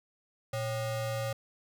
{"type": "ring-modulated tone", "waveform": "square", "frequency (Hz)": 333.1, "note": "E4", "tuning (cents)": 18, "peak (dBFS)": -29, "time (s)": [0.53, 1.33], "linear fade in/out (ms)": 5, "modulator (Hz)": 216, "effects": []}